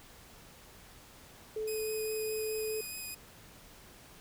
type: tone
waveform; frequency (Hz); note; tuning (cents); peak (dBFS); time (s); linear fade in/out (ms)
sine; 434.3; A4; -23; -33; 1.56-2.81; 5
type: tone with vibrato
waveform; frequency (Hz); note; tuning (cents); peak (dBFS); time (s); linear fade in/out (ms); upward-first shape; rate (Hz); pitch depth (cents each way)
5% pulse; 2500; D#7; +8; -31; 1.67-3.15; 10; sine; 4.8; 12
effects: pink hiss -55 dBFS RMS until 4.2 s